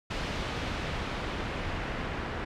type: noise with low-pass filter sweep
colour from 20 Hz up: pink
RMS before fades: -34 dBFS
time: 0.1-2.45 s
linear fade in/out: 10 ms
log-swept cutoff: 3900 to 2100 Hz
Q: 0.87
effects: none